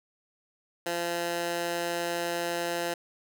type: tone with high-pass filter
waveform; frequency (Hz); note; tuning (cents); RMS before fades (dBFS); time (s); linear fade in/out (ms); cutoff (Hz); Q
15% pulse; 171.9; F3; -27; -31; 0.86-2.94; 5; 430; 0.69
effects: none